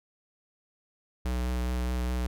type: tone with vibrato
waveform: square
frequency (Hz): 61.74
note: B1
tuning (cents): 0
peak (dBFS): -28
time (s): 1.25-2.27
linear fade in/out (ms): 5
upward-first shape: sine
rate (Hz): 4.8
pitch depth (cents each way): 17
effects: none